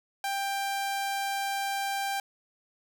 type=tone; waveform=sawtooth; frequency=790 Hz; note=G5; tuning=13 cents sharp; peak=-25 dBFS; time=0.24-2.2 s; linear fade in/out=2 ms; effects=none